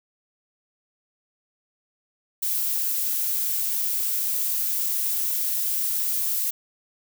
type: noise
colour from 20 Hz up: violet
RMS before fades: -25 dBFS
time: 2.42-6.51 s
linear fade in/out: 10 ms
effects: none